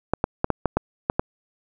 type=clicks; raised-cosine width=1 ms; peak=-5 dBFS; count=8; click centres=0.136 / 0.241 / 0.444 / 0.503 / 0.657 / 0.77 / 1.099 / 1.195 s; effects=none